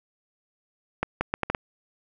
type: accelerating click train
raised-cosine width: 0.5 ms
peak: -9 dBFS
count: 6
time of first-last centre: 1.03-1.548 s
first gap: 180 ms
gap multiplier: 0.72
effects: none